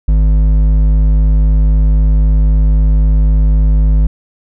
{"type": "tone with hard clipping", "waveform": "triangle", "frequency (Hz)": 51.91, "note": "G#1", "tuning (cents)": 0, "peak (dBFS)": -8, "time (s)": [0.08, 4.07], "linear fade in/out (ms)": 5, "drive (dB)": 11, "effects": []}